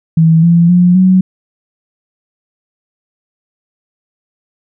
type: tone with pitch steps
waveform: sine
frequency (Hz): 162.3 / 169.88 / 177.81 / 186.11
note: E3 / F3 / F3 / F#3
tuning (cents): -27 / -48 / +31 / +10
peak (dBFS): -4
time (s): 0.17-1.21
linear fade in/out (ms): 5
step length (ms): 260
effects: none